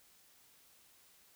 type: silence
effects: white hiss -65 dBFS RMS until 1.35 s